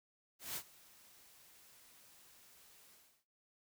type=noise with ADSR envelope; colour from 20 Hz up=white; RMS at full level=-41 dBFS; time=0.39-3.25 s; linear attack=170 ms; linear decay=66 ms; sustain=-22 dB; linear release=340 ms; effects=noise-tail reverb RT60 0.3 s tail -17 dB re dry